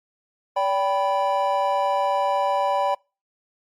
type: chord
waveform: triangle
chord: G major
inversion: second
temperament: equal with one note detuned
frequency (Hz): 573.9 / 784 / 987.8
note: D5 / G5 / B5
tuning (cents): -40 / 0 / 0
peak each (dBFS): -22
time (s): 0.56-2.95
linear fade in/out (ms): 10
effects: noise-tail reverb RT60 0.3 s tail -26 dB re dry + Opus 48 kbps